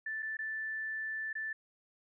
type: tone with dropouts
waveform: sine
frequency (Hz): 1760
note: A6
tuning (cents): 0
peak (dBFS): -35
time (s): 0.06-1.53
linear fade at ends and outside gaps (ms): 5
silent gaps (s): 0.224-0.227 / 0.37-0.389 / 1.33-1.352
effects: none